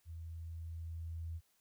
sine tone with level ramp, 82.41 Hz, E2, in tune, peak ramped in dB -44 to -39 dBFS, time 0.05-1.41 s, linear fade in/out 50 ms, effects white hiss -75 dBFS RMS until 1.6 s

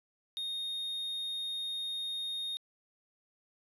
triangle tone, 3700 Hz, A#7, 14 cents flat, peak -33 dBFS, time 0.37-2.57 s, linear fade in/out 0 ms, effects resampled to 32000 Hz + 11-bit

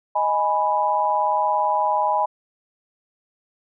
sine chord, G# minor, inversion second, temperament equal, 622.3 / 830.6 / 987.8 Hz, D#5 / G#5 / B5, 0 / 0 / 0 cents, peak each -25 / -21 / -21 dBFS, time 0.15-2.26 s, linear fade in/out 10 ms, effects none

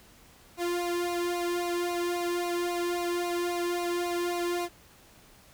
sawtooth tone with flanger, 349.2 Hz, F4, in tune, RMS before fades -30 dBFS, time 0.57-4.69 s, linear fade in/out 50 ms, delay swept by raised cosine 0.59 to 1.38 ms, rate 3.7 Hz, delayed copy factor -1, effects pink hiss -56 dBFS RMS until 5.53 s

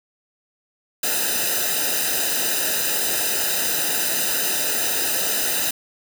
white noise with comb filter, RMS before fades -22 dBFS, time 1.03-5.71 s, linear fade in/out 5 ms, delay 0.9 ms, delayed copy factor -1, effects none

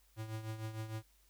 square tone with tremolo, 110 Hz, A2, in tune, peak -38 dBFS, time 0.16-1.03 s, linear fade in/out 50 ms, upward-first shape triangle, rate 6.6 Hz, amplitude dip 70%, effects added 50 Hz sine -68 dBFS peak until 1.29 s + white hiss -71 dBFS RMS until 1.29 s

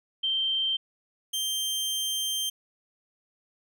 sine / sawtooth tone pair in turn, 3136 / 3150 Hz, G7 / G7, 0 / +8 cents, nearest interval unison, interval 8 cents, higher second, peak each -24 dBFS, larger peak neither, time 0.23-0.77 / 1.33-2.5 s, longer second, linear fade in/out 10 ms, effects none

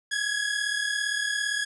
sawtooth tone pair together, 1650 / 1687.6 Hz, G#6 / G#6, -12 / +27 cents, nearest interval unison, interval 39 cents, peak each -25 dBFS, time 0.11-1.65 s, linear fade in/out 10 ms, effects resampled to 24000 Hz + 10-bit

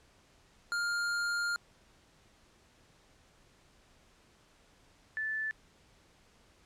square / sine tone pair in turn, 1406 / 1752.1 Hz, F6 / A6, +11 / -8 cents, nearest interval major third, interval 381 cents, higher second, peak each -31 / -32 dBFS, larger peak first, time 0.72-1.56 / 5.17-5.51 s, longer first, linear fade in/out 0 ms, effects pink hiss -64 dBFS RMS until 6.65 s + low-pass 8000 Hz 12 dB/octave

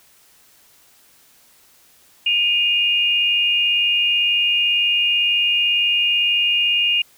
sine tone pair together, 2471 / 2831 Hz, D#7 / F7, -13 / +23 cents, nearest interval major second, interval 236 cents, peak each -20 / -16 dBFS, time 2.26-7.02 s, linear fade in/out 5 ms, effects white hiss -53 dBFS RMS until 7.17 s

